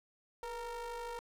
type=ring-modulated tone; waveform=square; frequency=227.3 Hz; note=A#3; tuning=43 cents flat; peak=-38 dBFS; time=0.43-1.19 s; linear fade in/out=0 ms; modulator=708 Hz; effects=low-pass 12000 Hz 12 dB/octave + 11-bit